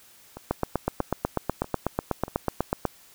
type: two click trains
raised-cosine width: 1 ms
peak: -9 / -23 dBFS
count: 20 / 4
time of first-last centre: 0.51-2.853 / 0.37-2.281 s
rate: 8.11 / 1.57 Hz
effects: white hiss -54 dBFS RMS until 3.14 s